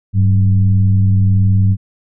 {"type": "tone with frequency modulation", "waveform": "sine", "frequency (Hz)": 100, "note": "G2", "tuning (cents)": 35, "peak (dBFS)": -8, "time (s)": [0.13, 1.77], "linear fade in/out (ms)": 50, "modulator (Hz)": 89.3, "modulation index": 0.6, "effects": []}